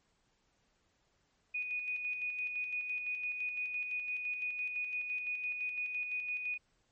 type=tone with tremolo; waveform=sine; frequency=2476 Hz; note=D#7; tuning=9 cents flat; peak=-33 dBFS; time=1.54-6.58 s; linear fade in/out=10 ms; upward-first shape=square; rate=5.9 Hz; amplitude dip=40%; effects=pink hiss -75 dBFS RMS until 6.91 s + MP3 32 kbps